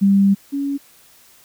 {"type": "tone pair in turn", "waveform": "sine", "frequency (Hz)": [197.4, 280.2], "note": ["G3", "C#4"], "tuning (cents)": [12, 19], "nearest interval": "tritone", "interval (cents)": 607, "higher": "second", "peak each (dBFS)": [-10, -19], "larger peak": "first", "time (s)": [[0.01, 0.35], [0.52, 0.78]], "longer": "first", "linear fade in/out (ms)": 20, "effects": ["white hiss -50 dBFS RMS until 1.44 s"]}